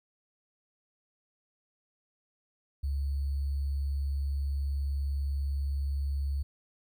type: tone with sample-and-hold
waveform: sine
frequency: 69.8 Hz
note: C#2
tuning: 13 cents sharp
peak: -28 dBFS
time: 2.83-6.43 s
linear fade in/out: 10 ms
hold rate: 4410 Hz
effects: none